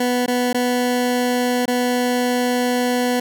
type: tone with dropouts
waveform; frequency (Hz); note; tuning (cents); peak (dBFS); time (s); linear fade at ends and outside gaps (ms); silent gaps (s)
20% pulse; 246.9; B3; 0; -12; 0-3.2; 5; 0.262-0.279 / 0.53-0.544 / 1.657-1.678
effects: none